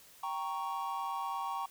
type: chord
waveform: triangle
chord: G diminished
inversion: none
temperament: equal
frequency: 784 / 932.3 / 1108.7 Hz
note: G5 / Bb5 / Db6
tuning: 0 / 0 / 0 cents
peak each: -38 / -37 / -36 dBFS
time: 0.23-1.66 s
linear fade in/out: 5 ms
effects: white hiss -58 dBFS RMS until 1.7 s